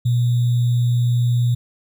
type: tone with sample-and-hold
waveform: sine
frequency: 120.8 Hz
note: B2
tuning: 38 cents flat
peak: -14 dBFS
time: 0.05-1.55 s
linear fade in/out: 10 ms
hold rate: 3675 Hz
effects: none